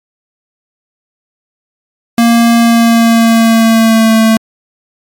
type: tone with pitch glide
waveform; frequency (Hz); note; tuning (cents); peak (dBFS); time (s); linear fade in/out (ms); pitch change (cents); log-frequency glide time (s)
square; 233.1 to 222.6; A#3 to A3; 0 to +20; -5; 2.18-4.37; 2; -80; 2.58-4.16
effects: MP3 96 kbps